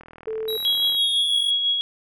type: click train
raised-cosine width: 0.5 ms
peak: -27 dBFS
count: 39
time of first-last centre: 0.01-0.948 s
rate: 40.5 Hz
type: tone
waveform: sine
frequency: 440 Hz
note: A4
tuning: in tune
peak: -25 dBFS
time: 0.27-0.57 s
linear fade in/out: 5 ms
type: tone with pitch glide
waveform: square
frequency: 3869 to 3368 Hz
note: B7 to G#7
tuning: -36 to +24 cents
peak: -26 dBFS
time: 0.48-1.51 s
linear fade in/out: 5 ms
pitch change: -240 cents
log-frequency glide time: 0.9-1.38 s
type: tone with tremolo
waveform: sine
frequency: 3322 Hz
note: G#7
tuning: in tune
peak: -17 dBFS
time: 0.65-1.81 s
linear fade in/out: 0 ms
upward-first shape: sine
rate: 6 Hz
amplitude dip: 40%
effects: none